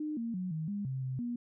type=tone with pitch steps; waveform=sine; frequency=304.1 / 231 / 183.4 / 158 / 203.2 / 132 / 130 / 240 Hz; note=D#4 / A#3 / F#3 / D#3 / G#3 / C3 / C3 / B3; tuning=-40 / -16 / -15 / +27 / -38 / +16 / -11 / -49 cents; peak=-33 dBFS; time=0-1.36 s; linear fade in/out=5 ms; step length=170 ms; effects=none